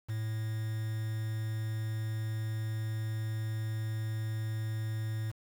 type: tone with quantisation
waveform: triangle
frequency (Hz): 110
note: A2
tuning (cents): 0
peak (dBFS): -30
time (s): 0.08-5.32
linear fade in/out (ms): 20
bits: 8
effects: none